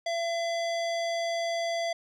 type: tone with low-pass filter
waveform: square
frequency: 675 Hz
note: E5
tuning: 41 cents sharp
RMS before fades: -30 dBFS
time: 0.06-1.93 s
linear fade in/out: 5 ms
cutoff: 5300 Hz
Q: 1.3
effects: none